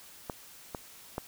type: clicks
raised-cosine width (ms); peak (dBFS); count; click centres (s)
1; -20 / -21 / -19; 3; 0.298 / 0.748 / 1.181
effects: white hiss -52 dBFS RMS until 1.27 s